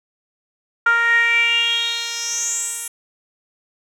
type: tone with band-pass filter sweep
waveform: 10% pulse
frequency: 466.2 Hz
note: A#4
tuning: in tune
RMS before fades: -19 dBFS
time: 0.86-2.88 s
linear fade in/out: 5 ms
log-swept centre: 1400 to 10000 Hz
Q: 6.6
effects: none